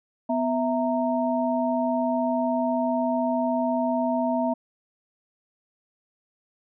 sine tone cluster, 248.9 / 658 / 924 Hz, B3 / E5 / A#5, +14 / -3 / -16 cents, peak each -25 / -25 / -29 dBFS, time 0.29-4.54 s, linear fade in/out 10 ms, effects none

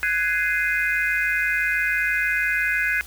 sine chord, Ab dominant seventh, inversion third, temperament just, 1495.1 / 1661.2 / 2077 / 2492 Hz, Gb6 / Ab6 / C7 / Eb7, +18 / 0 / -13 / +2 cents, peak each -25 / -24 / -25 / -27 dBFS, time 0.03-3.01 s, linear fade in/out 0 ms, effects added 60 Hz sine -42 dBFS peak until 3.06 s + white hiss -44 dBFS RMS until 3.06 s

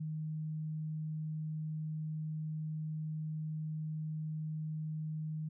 sine tone, 155.56 Hz, D#3, in tune, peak -36 dBFS, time 0-5.49 s, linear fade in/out 10 ms, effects none

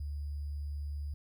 sine tone with sample-and-hold, 72.5 Hz, D2, 22 cents flat, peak -35 dBFS, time 0-1.14 s, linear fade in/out 5 ms, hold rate 4900 Hz, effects none

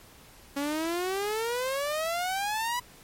sawtooth exponential sweep, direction up, 277.2 to 995 Hz, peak -24 dBFS, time 0.56-2.8 s, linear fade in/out 10 ms, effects pink hiss -53 dBFS RMS until 3.03 s + MP3 64 kbps

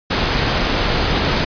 pink noise, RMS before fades -17 dBFS, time 0.1-1.45 s, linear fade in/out 10 ms, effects resampled to 11025 Hz

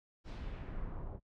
brown noise with low-pass filter sweep, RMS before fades -42 dBFS, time 0.24-1.2 s, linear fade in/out 50 ms, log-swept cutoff 5300 to 700 Hz, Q 1.3, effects noise-tail reverb RT60 0.1 s tail -26 dB re dry

